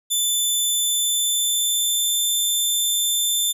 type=tone with pitch glide; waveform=15% pulse; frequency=3520 to 3549 Hz; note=A7 to A7; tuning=0 to +14 cents; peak=-12 dBFS; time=0.1-3.53 s; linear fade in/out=20 ms; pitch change=+14 cents; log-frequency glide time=0.63-2.21 s; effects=none